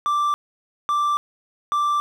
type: tone bursts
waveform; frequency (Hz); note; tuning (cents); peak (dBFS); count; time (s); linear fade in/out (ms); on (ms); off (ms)
triangle; 1174.7; D6; 0; -16; 3; 0.06-2; 0; 280; 550
effects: none